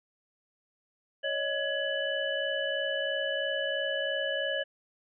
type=tone cluster; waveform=sine; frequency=557 / 620 / 1679 / 2981 Hz; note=C#5 / D#5 / G#6 / F#7; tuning=+8 / -6 / +18 / +12 cents; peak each=-33 / -35 / -33 / -35 dBFS; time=1.23-4.64 s; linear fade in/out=20 ms; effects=none